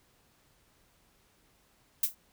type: noise with exponential decay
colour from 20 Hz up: violet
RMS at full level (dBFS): -22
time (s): 2.03-2.15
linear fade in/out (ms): 5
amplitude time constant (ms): 26
effects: pink hiss -67 dBFS RMS until 2.32 s